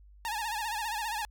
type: tone with vibrato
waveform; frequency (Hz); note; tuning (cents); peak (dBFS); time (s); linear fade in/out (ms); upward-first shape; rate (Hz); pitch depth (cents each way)
sawtooth; 878; A5; -4; -28; 0.25-1.25; 0; sine; 15; 110
effects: added 50 Hz sine -52 dBFS peak until 1.3 s